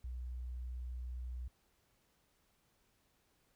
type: tone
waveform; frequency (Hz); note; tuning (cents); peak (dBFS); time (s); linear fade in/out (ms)
sine; 61.74; B1; 0; -40; 0.04-1.48; 5
effects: pink hiss -75 dBFS RMS until 3.55 s